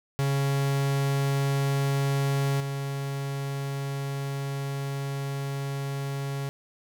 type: tone with level steps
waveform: 45% pulse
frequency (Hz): 138.59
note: C#3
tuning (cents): 0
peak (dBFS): -23 / -29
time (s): 0.19-6.49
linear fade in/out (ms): 0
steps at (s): 2.6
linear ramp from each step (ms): 5
effects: none